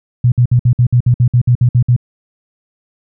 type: tone bursts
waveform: sine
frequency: 122.2 Hz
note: B2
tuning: 18 cents flat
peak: -6 dBFS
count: 13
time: 0.24-1.964 s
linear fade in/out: 5 ms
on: 80 ms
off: 57 ms
effects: none